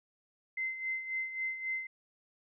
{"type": "tone with tremolo", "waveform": "sine", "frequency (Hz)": 2068, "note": "C7", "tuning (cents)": -21, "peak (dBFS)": -31, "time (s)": [0.57, 1.87], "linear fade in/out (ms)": 5, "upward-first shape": "sine", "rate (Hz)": 3.7, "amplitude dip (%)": 65, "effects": []}